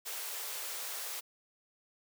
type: high-pass noise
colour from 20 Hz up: white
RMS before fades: -40 dBFS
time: 0.05-1.21 s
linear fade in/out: 20 ms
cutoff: 390 Hz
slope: 48 dB/octave
effects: none